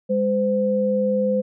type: tone pair together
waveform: sine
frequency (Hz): 203.8 / 512.9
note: G#3 / C5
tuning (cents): -32 / -35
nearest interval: octave + major third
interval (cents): 1597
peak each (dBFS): -22 / -19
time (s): 0.09-1.42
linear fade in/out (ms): 20
effects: none